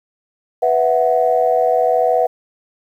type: chord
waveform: sine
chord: B suspended fourth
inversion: none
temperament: equal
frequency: 493.9 / 659.3 / 740 Hz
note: B4 / E5 / F#5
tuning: 0 / 0 / 0 cents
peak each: -16 dBFS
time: 0.62-2.27 s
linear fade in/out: 10 ms
effects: tanh soft clip ceiling -2 dBFS + 8-bit